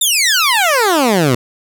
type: exponential sweep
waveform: 15% pulse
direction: down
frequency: 3729 to 116.54 Hz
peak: -4 dBFS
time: 0.01-1.35 s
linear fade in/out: 5 ms
effects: none